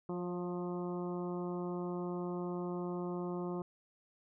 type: harmonic tone with a mistuned harmonic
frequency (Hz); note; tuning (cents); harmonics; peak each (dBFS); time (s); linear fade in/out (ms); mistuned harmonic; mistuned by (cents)
177.1; F3; +24; 1 / 2 / 3 / 4 / 5 / 6 / 7; -39 / -39 / -48 / -49 / -51 / -50 / -54; 0.09-3.62; 2; 3; +21
effects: none